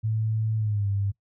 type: tone with pitch glide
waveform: sine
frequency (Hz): 110 to 99.71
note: A2 to G2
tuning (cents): 0 to +30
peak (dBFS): -23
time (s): 0.03-1.12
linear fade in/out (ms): 20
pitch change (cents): -170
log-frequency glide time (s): 0.57-0.88
effects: noise-tail reverb RT60 0.1 s tail -19 dB re dry